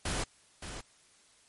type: noise with echo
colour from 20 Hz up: pink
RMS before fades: -33 dBFS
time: 0.05-0.24 s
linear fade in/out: 5 ms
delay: 570 ms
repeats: 1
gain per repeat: -9 dB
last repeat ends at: 0.81 s
effects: white hiss -63 dBFS RMS until 1.48 s + MP3 48 kbps